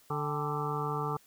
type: harmonic tone with a mistuned harmonic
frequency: 146.83 Hz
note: D3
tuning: in tune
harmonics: 1 / 2 / 3 / 5 / 6 / 7 / 8 / 9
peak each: -35 / -44 / -37 / -41 / -39 / -44 / -36 / -42 dBFS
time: 0.1-1.17 s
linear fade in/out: 5 ms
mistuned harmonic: 5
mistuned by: +93 cents
effects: white hiss -62 dBFS RMS until 1.26 s